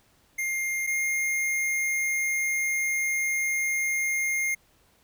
square tone pair in turn, 2116 / 2125 Hz, C7 / C7, +19 / +26 cents, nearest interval unison, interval 7 cents, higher second, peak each -27 / -25 dBFS, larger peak second, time 0.38-0.87 / 0.87-4.55 s, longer second, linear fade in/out 10 ms, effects pink hiss -63 dBFS RMS until 5.03 s

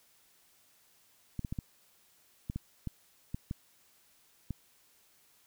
clicks, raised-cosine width 5 ms, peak -23 dBFS, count 10, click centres 1.393 / 1.448 / 1.525 / 1.588 / 2.499 / 2.56 / 2.873 / 3.345 / 3.511 / 4.507 s, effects white hiss -66 dBFS RMS until 5.46 s

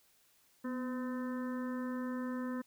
harmonic tone with a mistuned harmonic, 255.4 Hz, C4, 42 cents flat, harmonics 1 / 2 / 4 / 5 / 6 / 7, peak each -36 / -45 / -48 / -52 / -54 / -52 dBFS, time 0.64-2.62 s, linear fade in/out 10 ms, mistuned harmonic 1, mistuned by -44 cents, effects white hiss -69 dBFS RMS until 2.66 s

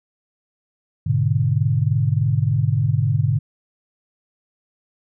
sine chord, G# diminished, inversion none, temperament equal, 103.83 / 123.47 / 146.83 Hz, G#2 / B2 / D3, 0 / 0 / 0 cents, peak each -20 dBFS, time 1.06-3.39 s, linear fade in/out 10 ms, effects none

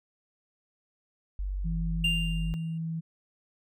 sine tone, 48.01 Hz, G1, 35 cents flat, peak -29 dBFS, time 1.39-2.54 s, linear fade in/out 0 ms
sine tone with pitch glide, 164.81 to 163.01 Hz, E3 to E3, 0 to -19 cents, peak -30 dBFS, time 1.64-3.01 s, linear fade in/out 20 ms, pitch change -19 cents, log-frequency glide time 2.17-2.38 s
triangle tone with exponential decay, 2793 Hz, F7, 1 cent flat, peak -21 dBFS, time 2.04-2.78 s, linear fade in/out 5 ms, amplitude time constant 160 ms
effects none

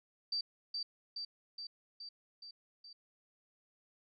sine tone with echo, 4652 Hz, D8, 17 cents flat, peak -33 dBFS, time 0.32-0.41 s, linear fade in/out 5 ms, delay 420 ms, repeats 6, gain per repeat -3 dB, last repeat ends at 2.93 s, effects none

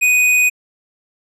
square tone, 2489 Hz, D#7, in tune, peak -11 dBFS, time 0.01-0.5 s, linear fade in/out 20 ms, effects low-pass 12000 Hz 12 dB/octave

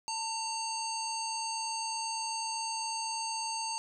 harmonic tone with a mistuned harmonic, 914 Hz, A#5, 34 cents flat, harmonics 1 / 3 / 5 / 7 / 9, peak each -36 / -44 / -38 / -41 / -43 dBFS, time 0.08-3.78 s, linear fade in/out 0 ms, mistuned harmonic 1, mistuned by -30 cents, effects none

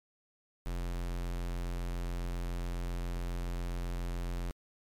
square tone, 43.65 Hz, F1, in tune, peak -34 dBFS, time 0.66-4.51 s, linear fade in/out 0 ms, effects MP3 96 kbps

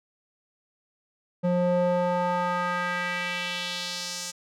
square tone with band-pass filter sweep, 177.6 Hz, F3, 29 cents sharp, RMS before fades -27 dBFS, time 1.43-4.32 s, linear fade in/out 20 ms, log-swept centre 370 to 6700 Hz, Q 1.9, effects none

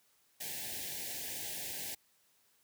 white band-stop noise, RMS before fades -41 dBFS, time 0.4-1.95 s, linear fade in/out 10 ms, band 900 to 1600 Hz, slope 96 dB/octave, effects white hiss -71 dBFS RMS until 2.63 s + high-pass 60 Hz 12 dB/octave

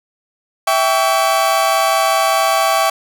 40% pulse chord, C# diminished, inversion first, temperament equal with one note detuned, 659.3 / 784 / 1133.3 Hz, E5 / G5 / C#6, 0 / 0 / +38 cents, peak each -16 dBFS, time 0.67-2.9 s, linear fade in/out 5 ms, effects none

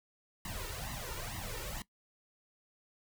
pink noise with flanger, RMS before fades -41 dBFS, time 0.45-1.82 s, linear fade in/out 2 ms, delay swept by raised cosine 1 to 2.2 ms, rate 2.2 Hz, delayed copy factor +0.9, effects noise-tail reverb RT60 0.1 s tail -19 dB re dry

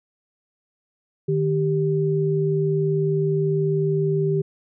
sine tone pair together, 153.51 / 392 Hz, D#3 / G4, -23 / 0 cents, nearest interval octave + major third, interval 1623 cents, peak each -21 dBFS, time 1.28-4.42 s, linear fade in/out 10 ms, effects none

